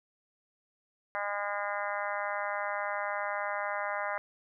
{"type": "harmonic tone", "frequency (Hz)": 203.6, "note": "G#3", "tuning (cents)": -34, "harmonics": [3, 4, 5, 6, 7, 8, 9, 10], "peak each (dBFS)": [-37, -38, -39, -40, -40, -41, -42, -42], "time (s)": [1.15, 4.18], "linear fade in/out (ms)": 0, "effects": []}